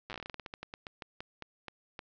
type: slowing click train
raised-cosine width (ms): 0.3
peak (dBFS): -25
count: 23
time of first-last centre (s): 0.1-1.992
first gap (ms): 8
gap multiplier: 1.19
effects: resampled to 16000 Hz + 9-bit